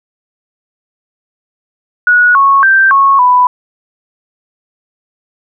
sine tone with pitch steps, 1460 / 1102 / 1567 / 1099 / 993 Hz, F#6 / C#6 / G6 / C#6 / B5, -24 / -11 / -1 / -15 / +9 cents, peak -4 dBFS, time 2.07-3.47 s, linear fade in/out 2 ms, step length 280 ms, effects none

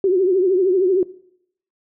sine tone with vibrato, 373.6 Hz, F#4, 17 cents sharp, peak -13 dBFS, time 0.04-1.03 s, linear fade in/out 2 ms, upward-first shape triangle, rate 13 Hz, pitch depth 120 cents each way, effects noise-tail reverb RT60 0.7 s tail -20 dB re dry

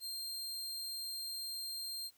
sawtooth tone, 4186 Hz, C8, in tune, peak -37 dBFS, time 0-2.11 s, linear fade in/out 50 ms, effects white hiss -70 dBFS RMS until 2.17 s

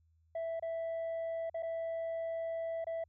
sine tone with dropouts, 659.3 Hz, E5, in tune, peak -32 dBFS, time 0.35-3.04 s, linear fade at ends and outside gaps 5 ms, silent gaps 0.597-0.624 / 1.498-1.543 / 1.625-1.63 / 2.844-2.868 s, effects tanh soft clip ceiling -34 dBFS + added 81 Hz sine -67 dBFS peak until 3.08 s

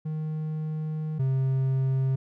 triangle tone pair in turn, 155.56 / 132.82 Hz, D#3 / C3, 0 / +26 cents, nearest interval minor third, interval 274 cents, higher first, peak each -26 / -20 dBFS, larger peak second, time 0.05-1.19 / 1.19-2.16 s, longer first, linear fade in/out 10 ms, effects none

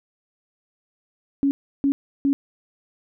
sine tone bursts, 278.1 Hz, C#4, 6 cents sharp, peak -16 dBFS, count 3, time 1.43-2.33 s, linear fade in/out 0 ms, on 80 ms, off 330 ms, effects none

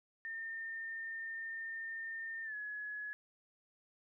sine tone with pitch glide, 1813 to 1691.6 Hz, A#6 to G#6, -49 to +31 cents, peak -40 dBFS, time 0.25-3.13 s, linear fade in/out 0 ms, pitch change -120 cents, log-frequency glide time 2.44-2.55 s, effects none

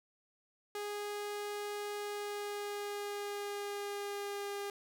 sawtooth tone with pitch glide, 412.7 to 403.7 Hz, G#4 to G#4, -11 to -49 cents, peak -34 dBFS, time 0.75-4.7 s, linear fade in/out 2 ms, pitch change -38 cents, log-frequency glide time 1.99-4.56 s, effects none

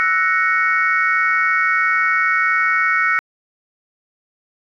sine chord, F# dominant seventh, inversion third, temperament equal with one note detuned, 1318.5 / 1480 / 1873.3 / 2217 Hz, E6 / F#6 / A#6 / C#7, 0 / 0 / +8 / 0 cents, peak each -19 dBFS, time 0-3.19 s, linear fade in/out 0 ms, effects tanh soft clip ceiling -4 dBFS

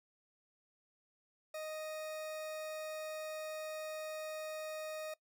40% pulse tone, 622.3 Hz, D#5, in tune, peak -40 dBFS, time 1.54-5.14 s, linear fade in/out 5 ms, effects noise-tail reverb RT60 0.1 s tail -20 dB re dry

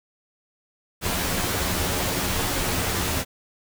pink noise with comb filter, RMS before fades -25 dBFS, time 1.01-3.25 s, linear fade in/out 50 ms, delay 11 ms, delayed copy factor +0.5, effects none

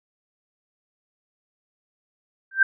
sine tone with exponential growth, 1568 Hz, G6, in tune, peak -9 dBFS, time 2.51-2.63 s, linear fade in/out 5 ms, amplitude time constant 25 ms, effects none

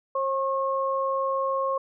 sine tone pair together, 537.3 / 1084 Hz, C5 / C#6, +46 / -39 cents, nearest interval octave, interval 1215 cents, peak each -26 dBFS, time 0.15-1.78 s, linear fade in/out 5 ms, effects none

